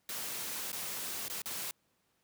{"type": "noise with dropouts", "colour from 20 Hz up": "white", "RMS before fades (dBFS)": -39, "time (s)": [0.09, 1.71], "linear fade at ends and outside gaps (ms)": 1, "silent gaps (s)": [[0.718, 0.729], [1.282, 1.299], [1.419, 1.458]], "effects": ["pink hiss -75 dBFS RMS until 2.23 s", "high-pass 100 Hz 12 dB/octave"]}